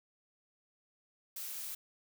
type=noise; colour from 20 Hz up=blue; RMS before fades=-42 dBFS; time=1.36-1.75 s; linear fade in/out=5 ms; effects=none